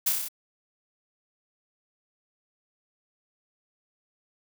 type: noise with echo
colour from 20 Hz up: blue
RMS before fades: -23 dBFS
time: 0.06-0.1 s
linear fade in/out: 10 ms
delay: 31 ms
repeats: 6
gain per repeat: -2 dB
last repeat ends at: 0.286 s
effects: none